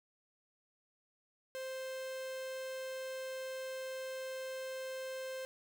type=tone; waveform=45% pulse; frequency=523.3 Hz; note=C5; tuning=in tune; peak=-40 dBFS; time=1.55-5.45 s; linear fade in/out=0 ms; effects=none